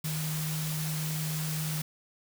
sine tone in noise, 155.56 Hz, D#3, in tune, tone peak -31 dBFS, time 0.04-1.82 s, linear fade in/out 5 ms, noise white, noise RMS -37 dBFS, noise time 0.04-1.82 s, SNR +3 dB, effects none

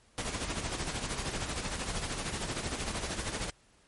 pink noise with tremolo, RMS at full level -33 dBFS, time 0.18-3.5 s, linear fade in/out 0 ms, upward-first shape sine, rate 13 Hz, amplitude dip 55%, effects pink hiss -64 dBFS RMS until 3.87 s + MP3 48 kbps

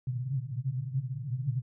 white band-pass noise, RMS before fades -33 dBFS, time 0.07-1.62 s, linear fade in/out 2 ms, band 120 to 140 Hz, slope 96 dB/octave, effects none

